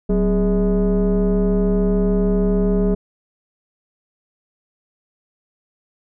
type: tone with frequency modulation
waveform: sine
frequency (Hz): 188.4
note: F#3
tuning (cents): +32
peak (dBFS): -12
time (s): 0.09-2.95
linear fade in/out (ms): 10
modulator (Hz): 225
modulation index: 1.2
effects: tanh soft clip ceiling -12 dBFS